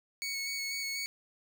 20% pulse tone with vibrato, 2217 Hz, C#7, in tune, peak -29 dBFS, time 0.22-1.06 s, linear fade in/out 0 ms, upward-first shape square, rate 4.1 Hz, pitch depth 12 cents each way, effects none

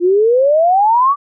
sine exponential sweep, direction up, 341.4 to 1175 Hz, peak -8 dBFS, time 0-1.16 s, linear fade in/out 50 ms, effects none

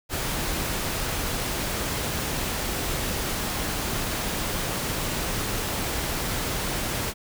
pink noise, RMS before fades -28 dBFS, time 0.09-7.14 s, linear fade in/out 50 ms, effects none

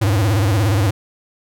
square tone with vibrato, 102.9 Hz, G#2, 16 cents flat, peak -14 dBFS, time 0.01-0.91 s, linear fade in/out 10 ms, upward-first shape sine, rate 17 Hz, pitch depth 180 cents each way, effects none

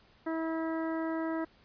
harmonic tone, 323.8 Hz, E4, 31 cents flat, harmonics 1 / 2 / 3 / 4 / 5 / 6, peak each -32 / -38 / -42 / -44 / -46 / -48 dBFS, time 0.26-1.45 s, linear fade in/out 10 ms, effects pink hiss -63 dBFS RMS until 1.64 s + resampled to 11025 Hz

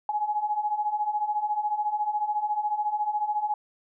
sine beating tone pair, 831 / 845 Hz, G#5 / G#5, +1 / +30 cents, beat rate 14 Hz, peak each -30 / -26 dBFS, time 0.09-3.54 s, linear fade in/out 2 ms, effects none

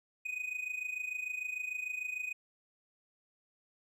triangle tone with amplitude modulation, 2496 Hz, D#7, 5 cents sharp, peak -31 dBFS, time 0.25-2.33 s, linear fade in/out 10 ms, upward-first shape sine, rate 26.7 Hz, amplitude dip 75%, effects none

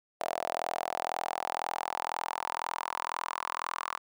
sawtooth tone with high-pass filter sweep, 41.99 Hz, E1, 33 cents sharp, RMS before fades -35 dBFS, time 0.2-3.98 s, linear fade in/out 10 ms, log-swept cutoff 670 to 1100 Hz, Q 5.2, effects none

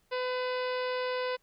harmonic tone with a mistuned harmonic, 504 Hz, B4, 35 cents sharp, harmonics 1 / 2 / 3 / 4 / 5 / 6 / 7 / 8 / 9 / 10, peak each -31 / -37 / -41 / -43 / -45 / -47 / -48 / -49 / -50 / -51 dBFS, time 0.11-1.37 s, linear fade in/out 20 ms, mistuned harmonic 6, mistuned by -52 cents, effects pink hiss -71 dBFS RMS until 1.42 s

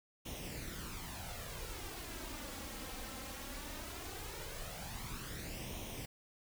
pink noise with flanger, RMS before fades -45 dBFS, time 0.25-6.06 s, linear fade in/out 10 ms, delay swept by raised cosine 0.32 to 3.82 ms, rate 0.18 Hz, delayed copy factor +0.6, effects none

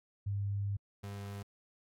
sine / 35% pulse tone pair in turn, 100.4 / 100.4 Hz, G2 / G2, +42 / +42 cents, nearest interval unison, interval 0 cents, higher neither, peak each -32 / -39 dBFS, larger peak first, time 0.26-0.77 / 1.03-1.43 s, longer first, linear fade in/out 10 ms, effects AAC 48 kbps

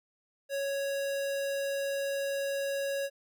square tone, 554.4 Hz, C#5, in tune, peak -31 dBFS, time 0.49-3.1 s, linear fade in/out 50 ms, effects none

